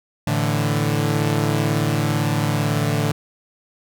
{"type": "chord", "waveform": "sawtooth", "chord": "A suspended fourth", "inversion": "none", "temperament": "equal", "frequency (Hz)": [110, 146.83, 164.81], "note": ["A2", "D3", "E3"], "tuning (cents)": [0, 0, 0], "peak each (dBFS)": [-18, -17, -22], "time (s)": [0.27, 3.12], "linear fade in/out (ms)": 5, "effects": []}